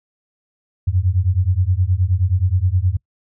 sine beating tone pair, 87.31 / 96.81 Hz, F2 / G2, 0 / -21 cents, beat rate 9.5 Hz, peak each -17 dBFS, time 0.87-2.97 s, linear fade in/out 10 ms, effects noise-tail reverb RT60 0.1 s tail -25 dB re dry

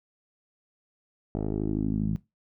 10% pulse tone with low-pass filter sweep, 52.6 Hz, G#1, 23 cents sharp, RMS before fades -28 dBFS, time 1.35-2.16 s, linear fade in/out 0 ms, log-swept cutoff 540 to 180 Hz, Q 3, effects noise-tail reverb RT60 0.2 s tail -19 dB re dry

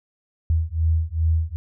sine beating tone pair, 79.7 / 82.2 Hz, D#2 / E2, +42 / -4 cents, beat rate 2.5 Hz, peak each -21 dBFS, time 0.5-1.56 s, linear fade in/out 0 ms, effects none

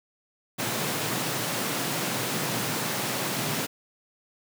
pink high-pass noise, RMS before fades -29 dBFS, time 0.58-3.67 s, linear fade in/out 20 ms, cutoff 110 Hz, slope 96 dB/octave, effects none

